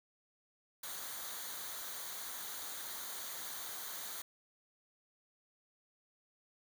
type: noise with comb filter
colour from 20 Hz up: white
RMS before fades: -44 dBFS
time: 0.83-4.22 s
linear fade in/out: 5 ms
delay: 0.38 ms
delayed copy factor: -0.6
effects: none